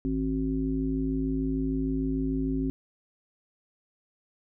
harmonic tone, 53.3 Hz, G#1, 46 cents sharp, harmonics 1 / 3 / 5 / 7, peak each -32 / -35 / -27 / -37 dBFS, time 0.05-2.7 s, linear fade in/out 0 ms, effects none

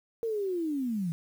sine linear sweep, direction down, 466.2 to 157.9 Hz, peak -28 dBFS, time 0.23-1.12 s, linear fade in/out 0 ms, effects 9-bit

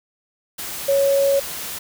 sine tone in noise, 554.4 Hz, C#5, in tune, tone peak -14 dBFS, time 0.88-1.4 s, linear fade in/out 10 ms, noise white, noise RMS -30 dBFS, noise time 0.58-1.79 s, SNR +13 dB, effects none

